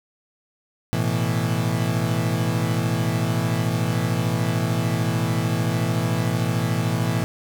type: chord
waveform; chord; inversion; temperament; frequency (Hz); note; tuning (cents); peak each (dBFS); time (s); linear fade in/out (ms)
35% pulse; A suspended second; none; equal; 110 / 123.47 / 164.81; A2 / B2 / E3; 0 / 0 / 0; -23; 0.93-7.24; 0
effects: none